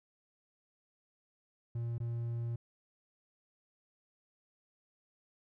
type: tone with dropouts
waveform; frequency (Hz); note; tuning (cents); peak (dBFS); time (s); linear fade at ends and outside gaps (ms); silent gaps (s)
triangle; 117.4; A#2; +13; -32; 1.75-2.56; 5; 1.982-2.001
effects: none